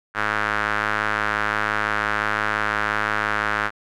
square tone with band-pass filter, 52.9 Hz, G#1, 33 cents sharp, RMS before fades -23 dBFS, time 0.14-3.71 s, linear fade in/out 50 ms, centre 1500 Hz, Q 3, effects none

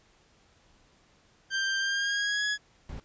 sawtooth tone with pitch glide, 1577 to 1680.5 Hz, G6 to G#6, +10 to +20 cents, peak -23 dBFS, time 1.5-2.58 s, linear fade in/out 50 ms, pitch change +110 cents, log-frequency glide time 1.79-2.45 s
brown noise, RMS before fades -39 dBFS, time 2.89-3 s, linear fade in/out 2 ms
effects pink hiss -63 dBFS RMS until 3.04 s + resampled to 16000 Hz

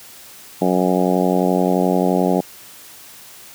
harmonic tone, 91.5 Hz, F#2, 19 cents flat, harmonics 2 / 3 / 4 / 5 / 6 / 7 / 8 / 9, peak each -19 / -21 / -22 / -23 / -24 / -24 / -25 / -26 dBFS, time 0.61-2.41 s, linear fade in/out 10 ms, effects white hiss -41 dBFS RMS until 3.54 s + high-pass 60 Hz 12 dB/octave

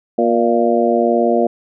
harmonic tone with a mistuned harmonic, 118.2 Hz, A#2, 24 cents sharp, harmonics 2 / 3 / 4 / 5 / 6, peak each -18 / -18 / -18 / -18 / -18 dBFS, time 0.18-1.47 s, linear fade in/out 5 ms, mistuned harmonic 6, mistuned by -42 cents, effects none

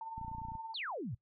sine tone with tremolo, 898 Hz, A5, 35 cents sharp, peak -38 dBFS, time 0.01-0.74 s, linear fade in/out 2 ms, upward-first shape triangle, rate 19 Hz, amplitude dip 55%
click train, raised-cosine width 5 ms, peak -35 dBFS, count 12, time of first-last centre 0.18-0.553 s, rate 29.5 Hz
sine exponential sweep, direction down, 4699 to 95.3 Hz, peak -37 dBFS, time 0.74-1.15 s, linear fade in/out 10 ms
effects noise-tail reverb RT60 0.1 s tail -17 dB re dry

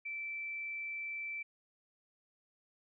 sine tone, 2329 Hz, D7, 15 cents flat, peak -38 dBFS, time 0.05-1.43 s, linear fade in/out 10 ms, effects none

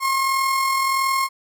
35% pulse tone with amplitude modulation, 1075 Hz, C6, 47 cents sharp, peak -15 dBFS, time 0-1.29 s, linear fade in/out 50 ms, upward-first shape sine, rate 41.5 Hz, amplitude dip 35%, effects none

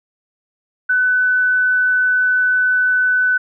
sine tone, 1501 Hz, F#6, 24 cents sharp, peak -12 dBFS, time 0.89-3.38 s, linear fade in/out 10 ms, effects none

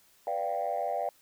sine chord, G dominant seventh, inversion first, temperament equal, 493.9 / 587.3 / 698.5 / 784 Hz, B4 / D5 / F5 / G5, 0 / 0 / 0 / 0 cents, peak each -37 / -33 / -32 / -33 dBFS, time 0.27-1.09 s, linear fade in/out 2 ms, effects tanh soft clip ceiling -22 dBFS + white hiss -63 dBFS RMS until 1.21 s

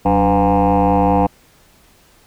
sine tone with frequency modulation, 500 Hz, B4, 21 cents sharp, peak -9 dBFS, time 0.05-1.27 s, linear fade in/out 10 ms, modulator 105 Hz, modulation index 3.9, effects tanh soft clip ceiling -8 dBFS + pink hiss -51 dBFS RMS until 2.26 s

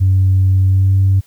sine tone with pitch glide, 94.8 to 96.4 Hz, F#2 to G2, +43 to -28 cents, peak -7 dBFS, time 0-1.21 s, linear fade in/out 20 ms, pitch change +29 cents, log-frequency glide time 0.66-0.92 s, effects tanh soft clip ceiling -5 dBFS + white hiss -52 dBFS RMS until 1.26 s

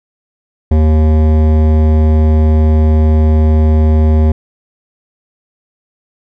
sine tone with hard clipping, 77.78 Hz, D#2, in tune, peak -8 dBFS, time 0.71-4.32 s, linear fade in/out 5 ms, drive 15 dB, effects none

